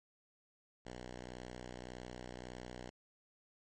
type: tone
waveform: 5% pulse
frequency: 61.74 Hz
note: B1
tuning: in tune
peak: -35 dBFS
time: 0.85-2.9 s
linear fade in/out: 10 ms
effects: MP3 32 kbps